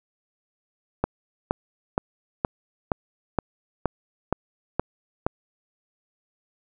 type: click train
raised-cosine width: 1 ms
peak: -7 dBFS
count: 10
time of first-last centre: 1.04-5.265 s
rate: 2.13 Hz
effects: none